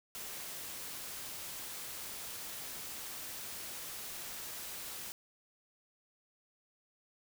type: noise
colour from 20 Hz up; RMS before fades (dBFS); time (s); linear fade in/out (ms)
white; -44; 0.15-5.12; 0
effects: none